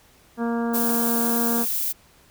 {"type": "harmonic tone", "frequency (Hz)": 233.6, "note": "A#3", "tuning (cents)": 4, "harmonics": [1, 2, 3, 4, 5, 6, 7], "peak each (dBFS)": [-23, -29, -33, -35, -37, -39, -40], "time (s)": [0.37, 1.66], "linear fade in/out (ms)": 50}
{"type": "noise", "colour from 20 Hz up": "violet", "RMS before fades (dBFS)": -25, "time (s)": [0.73, 1.93], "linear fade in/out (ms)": 20}
{"effects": ["pink hiss -55 dBFS RMS until 2.3 s"]}